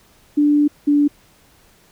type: tone pair in turn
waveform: sine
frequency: 293.7 / 290.7 Hz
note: D4 / D4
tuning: 0 / -18 cents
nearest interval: unison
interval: 18 cents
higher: first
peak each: -11 dBFS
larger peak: neither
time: 0.37-0.68 / 0.87-1.08 s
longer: first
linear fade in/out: 10 ms
effects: pink hiss -53 dBFS RMS until 1.91 s